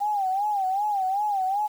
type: tone with vibrato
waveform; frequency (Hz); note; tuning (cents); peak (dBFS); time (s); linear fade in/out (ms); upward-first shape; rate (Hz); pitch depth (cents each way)
sine; 795; G5; +24; -22; 0-1.68; 20; sine; 2.6; 110
effects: 8-bit